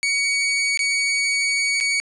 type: tone with dropouts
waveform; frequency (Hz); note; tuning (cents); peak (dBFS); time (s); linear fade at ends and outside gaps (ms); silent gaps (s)
sawtooth; 2247; C#7; +23; -15; 0.03-2; 0; 0.774-0.792 / 1.802-1.809
effects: resampled to 22050 Hz + 8-bit